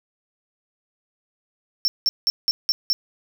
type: tone bursts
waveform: triangle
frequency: 5410 Hz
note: E8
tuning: 44 cents sharp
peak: -15 dBFS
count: 6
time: 1.85-2.93 s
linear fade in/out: 0 ms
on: 30 ms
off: 180 ms
effects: none